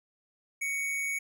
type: tone with amplitude modulation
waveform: square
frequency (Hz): 2232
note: C#7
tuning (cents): +11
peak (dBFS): -29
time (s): 0.61-1.19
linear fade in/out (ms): 10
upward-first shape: sine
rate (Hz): 152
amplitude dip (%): 30
effects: none